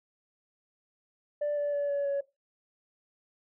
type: tone with pitch steps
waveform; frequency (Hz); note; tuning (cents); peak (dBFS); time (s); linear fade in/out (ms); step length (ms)
sine; 587.3 / 580.6 / 573.9 / 567.3 / 560.8; D5 / D5 / D5 / C#5 / C#5; 0 / -20 / -40 / +40 / +20; -25; 1.41-2.21; 10; 160
effects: noise-tail reverb RT60 0.2 s tail -17 dB re dry + tanh soft clip ceiling -25 dBFS